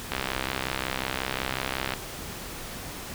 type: click train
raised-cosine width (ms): 0.3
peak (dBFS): -11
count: 120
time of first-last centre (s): 0.12-1.937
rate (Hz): 65.5
effects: pink hiss -38 dBFS RMS until 3.14 s